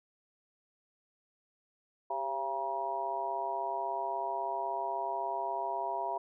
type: harmonic tone with a mistuned harmonic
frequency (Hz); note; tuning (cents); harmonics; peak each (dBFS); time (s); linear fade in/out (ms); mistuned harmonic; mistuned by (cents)
136.3; C#3; -29; 3 / 4 / 5 / 6 / 7; -42 / -46 / -36 / -42 / -35; 2.1-6.18; 5; 3; -57
effects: none